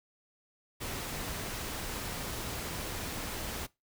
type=noise; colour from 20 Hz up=pink; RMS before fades=-38 dBFS; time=0.8-3.67 s; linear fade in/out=20 ms; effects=noise-tail reverb RT60 0.2 s tail -20 dB re dry